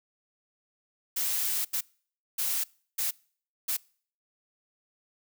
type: noise bursts at uneven times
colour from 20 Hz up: blue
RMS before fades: -29 dBFS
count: 5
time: 1.16-1.65 / 1.73-1.81 / 2.38-2.64 / 2.98-3.11 / 3.68-3.77 s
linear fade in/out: 10 ms
effects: noise-tail reverb RT60 0.5 s tail -25 dB re dry